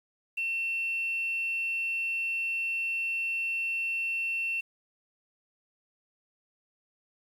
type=tone; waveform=sine; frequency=2700 Hz; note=E7; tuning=41 cents sharp; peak=-27 dBFS; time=0.37-4.61 s; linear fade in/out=10 ms; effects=tanh soft clip ceiling -24 dBFS + 9-bit